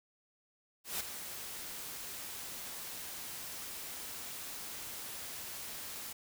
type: noise with ADSR envelope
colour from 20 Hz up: white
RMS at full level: -35 dBFS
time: 0.84-6.13 s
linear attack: 160 ms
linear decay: 12 ms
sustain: -9 dB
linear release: 7 ms
effects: none